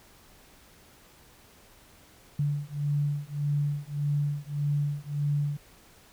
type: beating tone pair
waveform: sine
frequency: 144.4 / 146.1 Hz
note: D3 / D3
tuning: -29 / -9 cents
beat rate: 1.7 Hz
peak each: -29 dBFS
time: 2.39-5.57 s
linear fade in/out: 5 ms
effects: pink hiss -56 dBFS RMS until 6.12 s